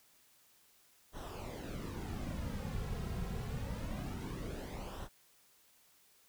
brown noise with flanger, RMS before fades -41 dBFS, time 1.12-5.09 s, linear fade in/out 50 ms, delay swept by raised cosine 0.42 to 3.42 ms, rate 0.25 Hz, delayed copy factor -0.65, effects white hiss -67 dBFS RMS until 6.28 s

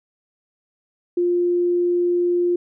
sine tone, 351.4 Hz, F4, 11 cents sharp, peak -16 dBFS, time 1.17-2.56 s, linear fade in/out 5 ms, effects none

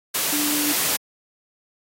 sine tone in noise, 295.7 Hz, D4, 12 cents sharp, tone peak -24 dBFS, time 0.32-0.73 s, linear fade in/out 10 ms, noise white, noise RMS -22 dBFS, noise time 0.14-0.97 s, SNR -5 dB, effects high-pass 150 Hz 12 dB/octave + AAC 48 kbps

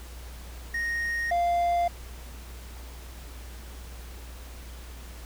triangle tone pair in turn, 1863 / 695 Hz, A#6 / F5, -2 / -9 cents, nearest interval octave + perfect fourth, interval 1707 cents, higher first, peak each -25 / -20 dBFS, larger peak second, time 0.74-1.31 / 1.31-1.88 s, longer neither, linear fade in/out 5 ms, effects added 60 Hz sine -40 dBFS peak until 5.25 s + pink hiss -48 dBFS RMS until 5.25 s

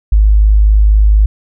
sine tone, 52.1 Hz, G#1, 6 cents sharp, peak -4 dBFS, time 0.12-1.26 s, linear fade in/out 5 ms, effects none

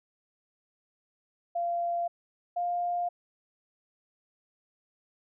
sine tone pair in turn, 690 / 702.9 Hz, F5 / F5, -21 / +11 cents, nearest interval unison, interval 32 cents, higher second, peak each -27 dBFS, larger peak neither, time 1.55-2.08 / 2.56-3.09 s, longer neither, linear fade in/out 10 ms, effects none

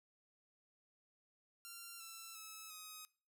5% pulse tone with pitch steps, 1379 / 1338.2 / 1298.6 / 1260.2 Hz, F6 / E6 / E6 / D#6, -22 / +26 / -26 / +22 cents, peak -39 dBFS, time 1.65-3.05 s, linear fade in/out 0 ms, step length 350 ms, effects noise-tail reverb RT60 0.4 s tail -20 dB re dry

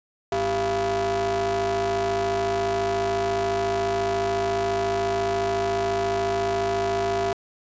45% pulse ring-modulated tone, 146.83 Hz, D3, in tune, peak -19 dBFS, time 0.32-7.33 s, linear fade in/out 2 ms, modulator 541 Hz, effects resampled to 16000 Hz

